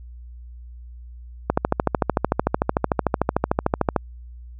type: click train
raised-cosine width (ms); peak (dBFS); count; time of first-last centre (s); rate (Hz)
1; -3; 34; 1.5-3.963; 13.4
effects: added 60 Hz sine -37 dBFS peak until 4.59 s